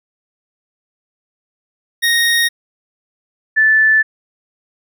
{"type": "tone pair in turn", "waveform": ["25% pulse", "sine"], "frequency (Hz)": [1864.7, 1752.4], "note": ["A#6", "A6"], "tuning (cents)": [0, -7], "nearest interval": "minor second", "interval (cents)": 107, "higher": "first", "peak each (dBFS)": -8, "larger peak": "neither", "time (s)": [[2.02, 2.49], [3.56, 4.03]], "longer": "neither", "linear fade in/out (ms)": 20, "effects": []}